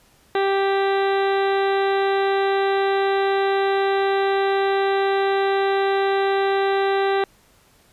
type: harmonic tone with a mistuned harmonic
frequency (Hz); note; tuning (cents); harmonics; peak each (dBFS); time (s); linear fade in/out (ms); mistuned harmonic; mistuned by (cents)
392; G4; 0; 1 / 2 / 3 / 4 / 5 / 6 / 7 / 8 / 9 / 10; -19 / -23 / -30 / -30 / -32 / -39 / -38 / -41 / -40 / -37; 0.35-7.24; 2; 8; +17
effects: pink hiss -56 dBFS RMS until 7.92 s + resampled to 32000 Hz